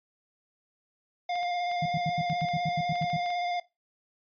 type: tone with vibrato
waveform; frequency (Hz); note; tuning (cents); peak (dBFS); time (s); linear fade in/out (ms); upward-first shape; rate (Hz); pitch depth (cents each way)
square; 706; F5; +19; -29; 1.29-3.6; 5; square; 16; 15
type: clicks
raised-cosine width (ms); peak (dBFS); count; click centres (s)
0.2; -29; 11; 1.356 / 1.431 / 1.715 / 2.299 / 2.41 / 2.487 / 2.956 / 3.023 / 3.101 / 3.261 / 3.304
type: tone bursts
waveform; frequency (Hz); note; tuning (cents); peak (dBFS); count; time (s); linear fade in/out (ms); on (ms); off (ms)
sine; 159.3; D#3; +41; -27; 12; 1.82-3.167; 5; 38; 81
effects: noise-tail reverb RT60 0.2 s tail -17 dB re dry + resampled to 11025 Hz